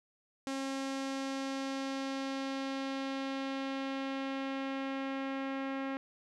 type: tone with low-pass filter sweep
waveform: sawtooth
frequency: 270 Hz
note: C#4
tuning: 45 cents flat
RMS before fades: -37 dBFS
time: 0.47-5.97 s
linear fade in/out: 0 ms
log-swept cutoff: 7300 to 2200 Hz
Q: 1.2
effects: none